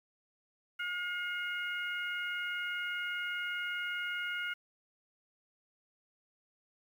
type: harmonic tone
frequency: 715 Hz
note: F5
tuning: 41 cents sharp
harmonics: 2 / 3 / 4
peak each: -36 / -40 / -42 dBFS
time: 0.79-4.54 s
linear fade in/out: 10 ms
effects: 10-bit